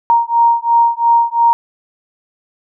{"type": "beating tone pair", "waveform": "sine", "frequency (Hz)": [932.3, 935.2], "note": ["A#5", "A#5"], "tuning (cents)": [0, 5], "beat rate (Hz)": 2.9, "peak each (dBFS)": -12, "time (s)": [0.1, 1.53], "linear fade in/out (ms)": 0, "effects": []}